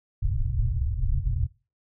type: low-pass noise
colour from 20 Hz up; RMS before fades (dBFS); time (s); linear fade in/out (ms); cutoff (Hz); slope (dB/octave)
pink; -25; 0.22-1.47; 5; 130; 96
effects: noise-tail reverb RT60 0.3 s tail -20 dB re dry